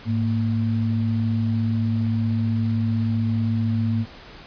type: tone pair together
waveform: sine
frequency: 106.7 / 228.9 Hz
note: G#2 / A#3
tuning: +47 / -31 cents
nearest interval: octave + minor second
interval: 1322 cents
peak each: -21 / -23 dBFS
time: 0.05-4.06 s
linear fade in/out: 50 ms
effects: pink hiss -43 dBFS RMS until 4.46 s + resampled to 11025 Hz